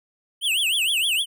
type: tone with vibrato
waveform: square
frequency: 2960 Hz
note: F#7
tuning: in tune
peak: -20 dBFS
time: 0.41-1.26 s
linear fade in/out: 50 ms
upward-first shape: triangle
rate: 6.5 Hz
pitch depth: 290 cents each way
effects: none